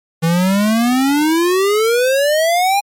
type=exponential sweep; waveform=square; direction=up; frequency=161.1 to 820 Hz; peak=-12 dBFS; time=0.22-2.81 s; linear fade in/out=20 ms; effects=MP3 64 kbps